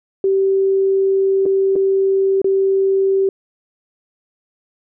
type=tone with dropouts; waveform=sine; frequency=387.4 Hz; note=G4; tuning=20 cents flat; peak=-12 dBFS; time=0.24-3.29 s; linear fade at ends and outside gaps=2 ms; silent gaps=1.456-1.461 / 1.756-1.761 / 2.417-2.444 s; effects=none